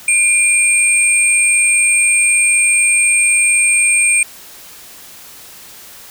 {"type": "tone pair together", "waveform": "sine", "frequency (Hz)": [2393, 8528], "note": ["D7", "C9"], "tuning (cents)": [32, 32], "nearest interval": "octave + minor seventh", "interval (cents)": 2200, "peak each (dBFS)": -12, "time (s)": [0.08, 4.23], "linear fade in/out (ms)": 2, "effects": ["white hiss -37 dBFS RMS until 6.1 s"]}